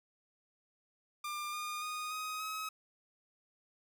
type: tone with pitch steps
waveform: sawtooth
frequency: 1196 / 1215.5 / 1235.3 / 1255.5 / 1275.9 Hz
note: D6 / D#6 / D#6 / D#6 / D#6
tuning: +31 / -41 / -13 / +15 / +43 cents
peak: -34 dBFS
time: 1.24-2.69 s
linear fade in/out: 5 ms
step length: 290 ms
effects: none